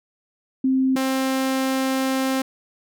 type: tone pair in turn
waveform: sine / sawtooth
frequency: 262.8 / 264.5 Hz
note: C4 / C4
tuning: +8 / +19 cents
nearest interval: unison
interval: 11 cents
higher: second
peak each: -16 dBFS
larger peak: neither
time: 0.64-0.96 / 0.96-2.42 s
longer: second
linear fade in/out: 5 ms
effects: none